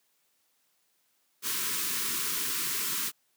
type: band-stop noise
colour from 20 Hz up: white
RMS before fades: -31 dBFS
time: 1.42-3.12 s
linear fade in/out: 50 ms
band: 450 to 960 Hz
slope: 96 dB/octave
effects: white hiss -72 dBFS RMS until 3.36 s + high-pass 150 Hz 12 dB/octave

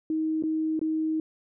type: tone with dropouts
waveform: sine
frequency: 315.5 Hz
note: D#4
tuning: 24 cents sharp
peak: -24 dBFS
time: 0.1-1.2 s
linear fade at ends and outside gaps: 2 ms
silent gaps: 0.425-0.436 / 0.793-0.814 s
effects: none

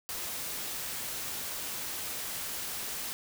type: noise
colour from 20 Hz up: white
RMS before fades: -37 dBFS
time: 0.09-3.13 s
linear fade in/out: 0 ms
effects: none

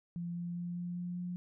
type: tone with pitch steps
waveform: sine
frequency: 172.3 / 173.4 / 174.5 / 175.62 / 176.74 / 177.86 Hz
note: F3 / F3 / F3 / F3 / F3 / F3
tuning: -23 / -12 / -1 / +10 / +21 / +32 cents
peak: -36 dBFS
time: 0.16-1.36 s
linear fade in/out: 0 ms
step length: 200 ms
effects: none

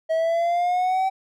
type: exponential sweep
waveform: triangle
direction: up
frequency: 640 to 770 Hz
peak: -17 dBFS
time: 0.09-1.1 s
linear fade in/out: 20 ms
effects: none

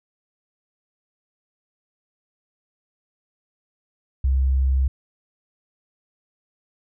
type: tone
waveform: sine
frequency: 66.2 Hz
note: C2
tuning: 21 cents sharp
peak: -16 dBFS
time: 4.24-4.88 s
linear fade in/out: 5 ms
effects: none

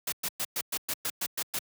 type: noise bursts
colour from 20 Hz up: white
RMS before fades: -31 dBFS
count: 10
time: 0.07-1.59 s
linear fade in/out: 5 ms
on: 53 ms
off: 110 ms
effects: high-pass 100 Hz 12 dB/octave

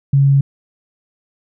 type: tone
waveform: sine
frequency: 138.59 Hz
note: C#3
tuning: in tune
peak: -8 dBFS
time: 0.13-0.41 s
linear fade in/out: 5 ms
effects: none

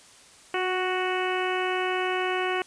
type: harmonic tone with a mistuned harmonic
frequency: 370 Hz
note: F#4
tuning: in tune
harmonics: 1 / 2 / 3 / 4 / 5 / 6 / 7 / 8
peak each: -28 / -31 / -33 / -34 / -35 / -36 / -36 / -37 dBFS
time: 0.54-2.62 s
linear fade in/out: 2 ms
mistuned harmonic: 1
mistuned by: -16 cents
effects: white hiss -52 dBFS RMS until 2.66 s + resampled to 22050 Hz

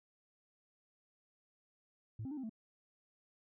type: tone with pitch steps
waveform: sine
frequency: 109.5 / 266.2 / 300.7 / 264.1 / 220.9 Hz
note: A2 / C4 / D4 / C4 / A3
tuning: -8 / +30 / +41 / +16 / +7 cents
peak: -38 dBFS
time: 2.19-2.495 s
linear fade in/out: 5 ms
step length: 61 ms
effects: tanh soft clip ceiling -38 dBFS

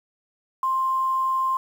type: tone with quantisation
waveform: sine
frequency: 1052 Hz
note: C6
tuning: 9 cents sharp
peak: -20 dBFS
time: 0.63-1.57 s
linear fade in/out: 2 ms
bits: 8
effects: none

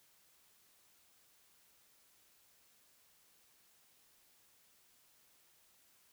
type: silence
effects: white hiss -69 dBFS RMS until 6.12 s

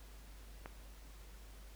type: click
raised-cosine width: 0.5 ms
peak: -30 dBFS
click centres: 0.659 s
effects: added 50 Hz sine -52 dBFS peak until 1.75 s + pink hiss -61 dBFS RMS until 1.75 s

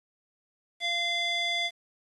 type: tone with band-pass filter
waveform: square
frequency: 690 Hz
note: F5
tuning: 21 cents flat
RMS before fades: -29 dBFS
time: 0.8-1.71 s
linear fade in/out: 50 ms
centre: 2900 Hz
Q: 5
effects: resampled to 24000 Hz + 9-bit

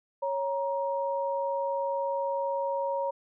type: tone pair together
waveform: sine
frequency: 553 / 942.1 Hz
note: C#5 / A#5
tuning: -4 / +18 cents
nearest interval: major sixth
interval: 922 cents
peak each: -29 / -31 dBFS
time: 0.22-3.11 s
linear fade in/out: 10 ms
effects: none

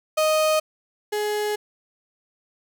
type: tone pair in turn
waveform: 35% pulse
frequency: 622.3 / 419.6 Hz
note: D#5 / G#4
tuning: 0 / +18 cents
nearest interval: perfect fifth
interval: 682 cents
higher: first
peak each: -16 / -21 dBFS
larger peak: first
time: 0.17-0.6 / 1.12-1.56 s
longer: second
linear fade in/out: 10 ms
effects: none

